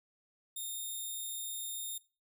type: tone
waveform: 5% pulse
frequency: 3667 Hz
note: A#7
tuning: 29 cents flat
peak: -31 dBFS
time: 0.56-1.98 s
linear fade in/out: 5 ms
effects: noise-tail reverb RT60 0.3 s tail -17 dB re dry